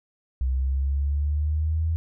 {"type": "exponential sweep", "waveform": "sine", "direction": "up", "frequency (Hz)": [63.6, 82.2], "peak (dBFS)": -21, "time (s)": [0.41, 1.96], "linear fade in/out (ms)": 0, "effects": []}